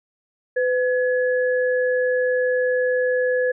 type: tone pair together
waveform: sine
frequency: 503 / 1695.3 Hz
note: B4 / G#6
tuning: +32 / +35 cents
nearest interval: octave + major sixth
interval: 2103 cents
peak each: -18 / -25 dBFS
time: 0.56-3.52 s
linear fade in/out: 10 ms
effects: none